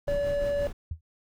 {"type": "noise with tremolo", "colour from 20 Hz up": "brown", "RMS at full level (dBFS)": -33, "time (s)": [0.07, 0.73], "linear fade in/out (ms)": 10, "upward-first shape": "sine", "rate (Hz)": 5.7, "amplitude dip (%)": 50}
{"type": "tone", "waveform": "triangle", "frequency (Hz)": 573, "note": "D5", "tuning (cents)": -43, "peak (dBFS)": -23, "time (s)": [0.08, 0.67], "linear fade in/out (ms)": 0}
{"type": "tone with exponential decay", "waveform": "sine", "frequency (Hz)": 80.8, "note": "E2", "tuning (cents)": -34, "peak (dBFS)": -27, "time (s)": [0.91, 1.01], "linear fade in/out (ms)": 5, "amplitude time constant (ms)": 20}
{"effects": []}